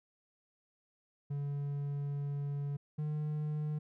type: tone pair in turn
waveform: triangle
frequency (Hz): 142.6 / 151.2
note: C#3 / D#3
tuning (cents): +49 / -49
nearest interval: minor second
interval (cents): 102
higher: second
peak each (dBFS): -32 / -31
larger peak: second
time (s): 1.3-2.77 / 2.98-3.79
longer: first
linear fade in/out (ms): 10
effects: none